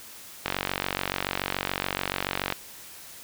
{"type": "click train", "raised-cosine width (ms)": 0.3, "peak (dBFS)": -9, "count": 98, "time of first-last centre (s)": [0.46, 2.524], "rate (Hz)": 47, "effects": ["white hiss -45 dBFS RMS until 3.23 s"]}